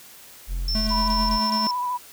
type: tone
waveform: triangle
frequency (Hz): 43.65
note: F1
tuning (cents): 0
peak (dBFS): -22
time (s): 0.47-1.4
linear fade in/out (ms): 50
type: tone bursts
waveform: sine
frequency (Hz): 5350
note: E8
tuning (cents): +25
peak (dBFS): -24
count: 5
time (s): 0.68-1.71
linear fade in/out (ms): 2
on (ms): 190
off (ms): 20
type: tone with tremolo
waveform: square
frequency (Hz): 216.6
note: A3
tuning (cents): -27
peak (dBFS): -25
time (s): 0.75-1.67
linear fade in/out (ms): 0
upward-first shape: sine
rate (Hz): 9.1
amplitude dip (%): 40
type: tone with vibrato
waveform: sine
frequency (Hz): 987.8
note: B5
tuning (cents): 0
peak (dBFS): -23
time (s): 0.9-1.98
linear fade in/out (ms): 20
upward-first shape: sine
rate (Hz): 13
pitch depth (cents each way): 27
effects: white hiss -46 dBFS RMS until 2.12 s